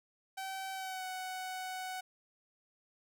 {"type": "tone with pitch glide", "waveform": "sawtooth", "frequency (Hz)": [768, 744.8], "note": ["G5", "F#5"], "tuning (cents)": [-36, 11], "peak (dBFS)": -35, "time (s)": [0.37, 2.01], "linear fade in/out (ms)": 10, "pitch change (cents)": -53, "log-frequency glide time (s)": [0.73, 1.05], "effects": []}